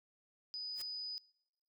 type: tone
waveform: sine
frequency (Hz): 4978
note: D#8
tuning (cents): 0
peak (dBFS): -40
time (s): 0.54-1.18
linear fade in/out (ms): 0
type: noise with exponential growth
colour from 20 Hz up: white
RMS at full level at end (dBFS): -43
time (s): 0.72-0.82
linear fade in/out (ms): 5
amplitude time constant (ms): 20
effects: noise-tail reverb RT60 1.0 s tail -25 dB re dry